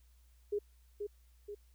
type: tone with echo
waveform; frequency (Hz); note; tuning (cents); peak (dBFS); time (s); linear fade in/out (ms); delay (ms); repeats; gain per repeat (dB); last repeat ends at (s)
sine; 411.9; G#4; -14; -31; 0.52-0.59; 10; 480; 2; -5; 1.55
effects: added 60 Hz sine -61 dBFS peak until 1.74 s + white hiss -74 dBFS RMS until 1.74 s